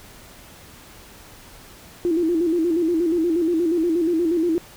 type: tone with vibrato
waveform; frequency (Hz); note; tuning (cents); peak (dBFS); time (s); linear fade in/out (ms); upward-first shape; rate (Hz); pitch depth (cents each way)
sine; 335.3; E4; +30; -17; 2.05-4.58; 0; square; 8.4; 76
effects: pink hiss -45 dBFS RMS until 4.76 s